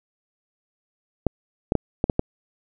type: clicks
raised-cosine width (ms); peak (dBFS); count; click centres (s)
2; -5; 6; 1.267 / 1.721 / 1.753 / 2.041 / 2.098 / 2.194
effects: none